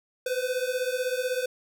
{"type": "beating tone pair", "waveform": "square", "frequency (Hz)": [498.1, 514.1], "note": ["B4", "C5"], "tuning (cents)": [15, -31], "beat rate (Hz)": 16, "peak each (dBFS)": -30, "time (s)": [0.26, 1.46], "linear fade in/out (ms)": 5, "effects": []}